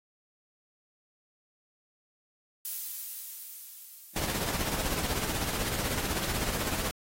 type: noise with exponential decay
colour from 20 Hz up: violet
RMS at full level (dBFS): -33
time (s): 2.65-6.56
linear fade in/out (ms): 1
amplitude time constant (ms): 850
type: noise with tremolo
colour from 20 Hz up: pink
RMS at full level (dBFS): -30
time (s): 4.16-6.91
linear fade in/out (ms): 2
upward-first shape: triangle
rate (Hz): 16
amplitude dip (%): 55
effects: AAC 48 kbps